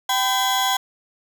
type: tone cluster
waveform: 35% pulse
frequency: 777 / 1011 / 3345 Hz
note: G5 / B5 / G#7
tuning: -16 / +40 / +12 cents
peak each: -20 / -22 / -21 dBFS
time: 0.09-0.77 s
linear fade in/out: 5 ms
effects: none